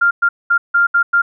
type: tone bursts at uneven times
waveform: sine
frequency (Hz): 1396.9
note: F6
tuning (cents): 0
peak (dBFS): -9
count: 6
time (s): 0.01-0.11 / 0.22-0.29 / 0.5-0.58 / 0.74-0.87 / 0.94-1.03 / 1.13-1.22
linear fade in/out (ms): 10
effects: none